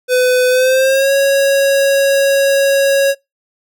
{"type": "tone with pitch glide", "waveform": "square", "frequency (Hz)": [503, 551.7], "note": ["B4", "C#5"], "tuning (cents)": [32, -8], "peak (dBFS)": -10, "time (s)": [0.08, 3.15], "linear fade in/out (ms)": 50, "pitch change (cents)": 160, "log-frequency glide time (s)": [0.49, 1.13], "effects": ["noise-tail reverb RT60 0.2 s tail -24 dB re dry"]}